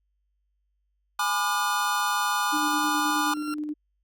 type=chord; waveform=square; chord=G# diminished seventh; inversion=none; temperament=just; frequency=830.6 / 996.7 / 1196.1 / 1435.3 Hz; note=G#5 / B5 / D6 / F6; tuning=0 / +16 / +31 / +47 cents; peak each=-31 / -31 / -28 / -30 dBFS; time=1.19-3.34 s; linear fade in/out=5 ms
type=tone with tremolo; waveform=sine; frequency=300.6 Hz; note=D4; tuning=40 cents sharp; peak=-27 dBFS; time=2.52-3.74 s; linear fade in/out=20 ms; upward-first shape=square; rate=9.4 Hz; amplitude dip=30%
type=tone with exponential growth; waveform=40% pulse; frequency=1372 Hz; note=F6; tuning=31 cents flat; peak=-30 dBFS; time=2.85-3.54 s; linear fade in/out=1 ms; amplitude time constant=150 ms
effects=added 50 Hz sine -70 dBFS peak until 4.03 s